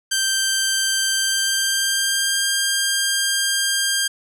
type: tone with pitch glide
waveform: 10% pulse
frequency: 1568 to 1600 Hz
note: G6 to G6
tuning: 0 to +35 cents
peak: -9 dBFS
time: 0.11-4.08 s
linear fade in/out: 10 ms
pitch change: +35 cents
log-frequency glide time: 1.14-2.46 s
effects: none